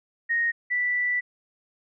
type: tone pair in turn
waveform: sine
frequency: 1864.7 / 1970.1 Hz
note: A#6 / B6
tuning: 0 / -5 cents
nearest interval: minor second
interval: 95 cents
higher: second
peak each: -21 / -22 dBFS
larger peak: first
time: 0.29-0.52 / 0.7-1.21 s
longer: second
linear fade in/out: 20 ms
effects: none